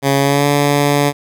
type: tone with pitch glide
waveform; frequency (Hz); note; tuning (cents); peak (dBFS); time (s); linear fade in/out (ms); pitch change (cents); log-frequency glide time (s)
10% pulse; 138.59 to 143.89; C#3 to D3; 0 to -35; -3; 0.02-1.13; 50; +65; 0.19-0.46
effects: none